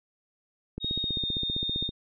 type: click train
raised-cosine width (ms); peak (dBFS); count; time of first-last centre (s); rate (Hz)
3; -21; 18; 0.78-1.891; 15.3
type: tone with pitch glide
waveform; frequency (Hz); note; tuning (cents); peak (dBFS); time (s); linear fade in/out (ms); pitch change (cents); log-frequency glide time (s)
sine; 3735 to 3664; A#7 to A#7; +3 to -31; -28; 0.8-1.91; 50; -34; 0.97-1.27
effects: none